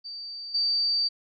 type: tone with level steps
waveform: sine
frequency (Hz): 4629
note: D8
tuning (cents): -26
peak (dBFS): -35 / -22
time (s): 0.04-1.09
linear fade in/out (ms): 20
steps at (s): 0.54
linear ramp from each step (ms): 10
effects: none